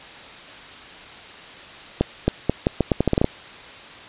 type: accelerating click train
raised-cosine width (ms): 2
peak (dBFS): -3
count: 12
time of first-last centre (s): 2.01-3.244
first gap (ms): 270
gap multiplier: 0.8
effects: white hiss -40 dBFS RMS until 4.08 s + resampled to 8000 Hz